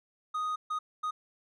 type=tone bursts at uneven times; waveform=triangle; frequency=1244.5 Hz; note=D#6; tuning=in tune; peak=-28 dBFS; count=3; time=0.34-0.56 / 0.7-0.79 / 1.03-1.11 s; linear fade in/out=10 ms; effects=resampled to 24000 Hz